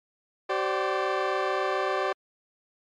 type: chord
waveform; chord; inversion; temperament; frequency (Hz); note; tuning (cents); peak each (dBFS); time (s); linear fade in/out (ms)
20% pulse; G suspended fourth; none; equal with one note detuned; 382.4 / 523.3 / 587.3; G4 / C5 / D5; -43 / 0 / 0; -23 / -26 / -24; 0.49-2.13; 10
effects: low-pass 3000 Hz 12 dB/octave + MP3 96 kbps